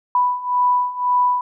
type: beating tone pair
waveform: sine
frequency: 987.8 / 989.7 Hz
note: B5 / B5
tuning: 0 / +3 cents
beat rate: 1.9 Hz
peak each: -20 / -17 dBFS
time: 0.15-1.41 s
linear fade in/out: 2 ms
effects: none